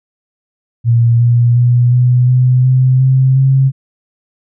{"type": "tone with pitch steps", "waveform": "sine", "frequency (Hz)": [117.3, 119.56, 121.86, 124.2, 126.59, 129.03, 131.51, 134.04], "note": ["A#2", "A#2", "B2", "B2", "B2", "C3", "C3", "C3"], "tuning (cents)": [11, 44, -23, 10, 43, -24, 9, 42], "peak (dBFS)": -6, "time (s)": [0.84, 3.72], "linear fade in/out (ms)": 50, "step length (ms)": 360, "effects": []}